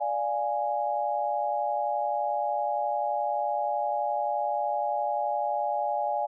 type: chord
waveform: sine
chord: D diminished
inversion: none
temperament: equal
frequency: 587.3 / 698.5 / 830.6 Hz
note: D5 / F5 / Ab5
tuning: 0 / 0 / 0 cents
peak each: -31 / -31 / -28 dBFS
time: 0-6.27 s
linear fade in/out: 20 ms
effects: none